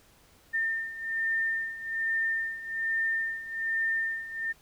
sine beating tone pair, 1806 / 1807.2 Hz, A6 / A6, +45 / +46 cents, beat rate 1.2 Hz, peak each -33 / -29 dBFS, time 0.53-4.53 s, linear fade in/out 20 ms, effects pink hiss -60 dBFS RMS until 4.61 s

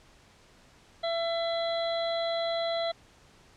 harmonic tone, 670 Hz, E5, 28 cents sharp, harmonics 1 / 2 / 3 / 5 / 6, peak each -28 / -41 / -41 / -39 / -38 dBFS, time 1.03-2.92 s, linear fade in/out 10 ms, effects pink hiss -58 dBFS RMS until 3.56 s + low-pass 7000 Hz 12 dB/octave

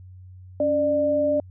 sine tone pair together, 280 / 595.5 Hz, C#4 / D5, +18 / +24 cents, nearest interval octave + minor second, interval 1306 cents, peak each -26 / -19 dBFS, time 0.6-1.4 s, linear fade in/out 2 ms, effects added 92 Hz sine -41 dBFS peak until 1.5 s

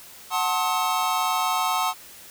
square chord, F# diminished seventh, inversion none, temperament just, 740 / 888 / 1065.6 / 1278.7 Hz, F#5 / A5 / C6 / Eb6, 0 / +16 / +31 / +47 cents, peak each -28 dBFS, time 0.3-1.94 s, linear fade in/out 50 ms, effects white hiss -45 dBFS RMS until 2.3 s

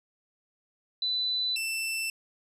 sine / sawtooth tone pair in turn, 3993 / 2665 Hz, B7 / E7, +18 / +18 cents, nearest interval perfect fifth, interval 700 cents, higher first, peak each -26 dBFS, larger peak neither, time 1.02-1.56 / 1.56-2.1 s, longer neither, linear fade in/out 2 ms, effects resampled to 32000 Hz

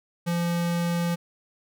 square tone, 171.7 Hz, F3, 29 cents flat, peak -24 dBFS, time 0.26-1.16 s, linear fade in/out 20 ms, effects none

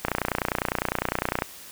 click train, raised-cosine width 0.5 ms, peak -8 dBFS, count 42, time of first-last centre 0.05-1.421 s, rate 29.9 Hz, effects white hiss -44 dBFS RMS until 1.71 s

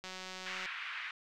click train, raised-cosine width 0.2 ms, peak -27 dBFS, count 116, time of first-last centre 0.04-0.658 s, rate 186 Hz
white band-pass noise, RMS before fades -42 dBFS, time 0.46-1.11 s, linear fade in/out 2 ms, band 1300 to 2600 Hz, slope 24 dB/octave
effects none

